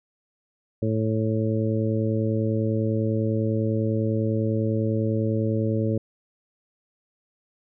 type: harmonic tone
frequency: 110 Hz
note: A2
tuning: in tune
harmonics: 1 / 2 / 3 / 4 / 5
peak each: -24 / -27 / -29 / -30 / -31 dBFS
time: 0.82-5.98 s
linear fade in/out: 5 ms
effects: none